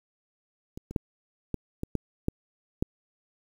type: clicks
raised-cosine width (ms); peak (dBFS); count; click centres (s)
3; -25 / -25 / -12 / -16 / -18 / -14 / -12 / -12; 8; 0.775 / 0.91 / 0.962 / 1.543 / 1.834 / 1.953 / 2.284 / 2.825
effects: 8-bit